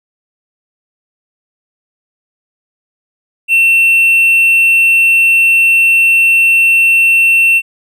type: tone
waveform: triangle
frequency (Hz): 2700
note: E7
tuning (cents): +41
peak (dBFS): -4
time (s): 3.48-7.62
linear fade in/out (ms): 50
effects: none